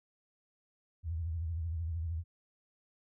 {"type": "tone with vibrato", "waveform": "sine", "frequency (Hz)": 82.41, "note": "E2", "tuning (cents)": 0, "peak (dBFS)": -33, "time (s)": [1.03, 2.24], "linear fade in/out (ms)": 50, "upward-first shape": "triangle", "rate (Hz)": 13, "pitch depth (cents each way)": 130, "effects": []}